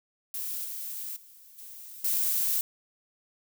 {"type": "noise with level steps", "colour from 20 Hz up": "violet", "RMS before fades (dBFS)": [-34, -37, -53, -45, -27], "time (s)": [0.34, 2.61], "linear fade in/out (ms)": 2, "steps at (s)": [0.64, 1.16, 1.58, 2.04], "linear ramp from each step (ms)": 5, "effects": []}